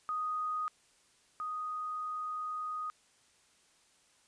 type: tone pair in turn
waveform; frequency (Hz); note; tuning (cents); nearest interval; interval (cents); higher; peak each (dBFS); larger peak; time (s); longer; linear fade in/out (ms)
sine; 1244.5 / 1244.5; D#6 / D#6; 0 / 0; unison; 0; neither; -32 / -35; first; 0.09-0.68 / 1.4-2.9; second; 0
effects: white hiss -67 dBFS RMS until 4.27 s + resampled to 22050 Hz